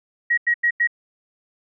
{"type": "tone bursts", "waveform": "sine", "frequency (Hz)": 1900, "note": "A#6", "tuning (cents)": 33, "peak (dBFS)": -15, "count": 4, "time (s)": [0.3, 0.874], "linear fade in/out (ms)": 10, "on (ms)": 76, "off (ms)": 90, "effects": []}